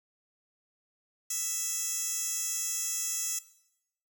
15% pulse tone with high-pass filter, 659.3 Hz, E5, in tune, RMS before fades -33 dBFS, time 1.3-3.39 s, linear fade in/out 5 ms, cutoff 7100 Hz, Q 1.9, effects noise-tail reverb RT60 0.8 s tail -17 dB re dry

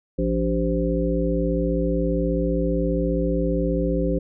harmonic tone with a mistuned harmonic, 57.5 Hz, A#1, 23 cents flat, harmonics 1 / 3 / 5 / 7 / 9, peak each -25 / -25 / -26 / -28 / -26 dBFS, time 0.18-4.19 s, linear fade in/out 10 ms, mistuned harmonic 7, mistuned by -72 cents, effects none

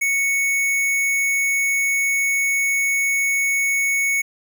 square tone, 2217 Hz, C#7, in tune, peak -18 dBFS, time 0.01-4.22 s, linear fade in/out 10 ms, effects none

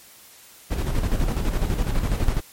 brown noise with tremolo, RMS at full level -20 dBFS, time 0.7-2.41 s, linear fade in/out 20 ms, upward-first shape square, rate 12 Hz, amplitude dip 50%, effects white hiss -48 dBFS RMS until 2.52 s + MP3 64 kbps

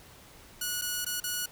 5% pulse tone with dropouts, 1460 Hz, F#6, 24 cents flat, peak -19 dBFS, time 0.61-1.46 s, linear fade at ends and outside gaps 5 ms, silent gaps 0.814-0.819 / 1.048-1.063 / 1.202-1.238 s, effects pink hiss -53 dBFS RMS until 1.51 s

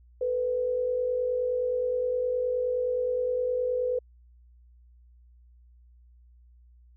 sine tone pair together, 450.4 / 500 Hz, A4 / B4, +40 / +21 cents, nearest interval major second, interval 181 cents, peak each -34 / -25 dBFS, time 0.21-3.99 s, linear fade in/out 5 ms, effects added 60 Hz sine -53 dBFS peak until 6.96 s

